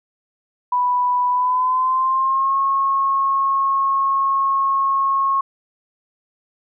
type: tone with pitch glide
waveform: sine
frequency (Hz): 987.8 to 1089.7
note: B5 to C#6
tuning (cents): 0 to -30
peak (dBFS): -15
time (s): 0.72-5.41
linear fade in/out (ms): 5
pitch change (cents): +170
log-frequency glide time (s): 1.3-2.58
effects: none